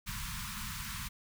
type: band-stop noise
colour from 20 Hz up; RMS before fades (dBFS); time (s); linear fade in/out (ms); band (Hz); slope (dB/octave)
pink; -40; 0.06-1.09; 20; 220 to 940; 96
effects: none